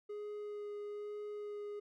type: tone with vibrato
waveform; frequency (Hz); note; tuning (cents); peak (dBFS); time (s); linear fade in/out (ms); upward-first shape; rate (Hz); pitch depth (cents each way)
triangle; 415.3; G#4; 0; -39; 0.09-1.8; 10; sine; 1.1; 9
effects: none